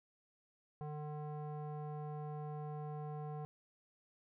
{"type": "tone with low-pass filter", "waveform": "square", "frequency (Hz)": 150, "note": "D3", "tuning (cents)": 37, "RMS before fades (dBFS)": -44, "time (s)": [0.81, 3.45], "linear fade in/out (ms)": 0, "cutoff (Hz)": 860, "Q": 2.4, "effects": []}